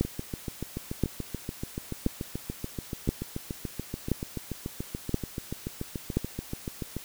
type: two click trains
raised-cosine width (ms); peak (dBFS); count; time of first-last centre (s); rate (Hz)
3; -11 / -19; 7 / 49; 0.01-6.17 / 0.05-6.966; 0.974 / 6.94
effects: white hiss -46 dBFS RMS until 7.04 s